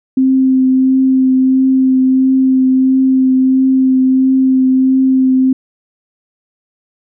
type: tone with vibrato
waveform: sine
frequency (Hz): 261.6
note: C4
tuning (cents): 0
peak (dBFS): -7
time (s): 0.17-5.53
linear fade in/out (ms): 5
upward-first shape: triangle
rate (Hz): 1.5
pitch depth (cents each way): 15
effects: none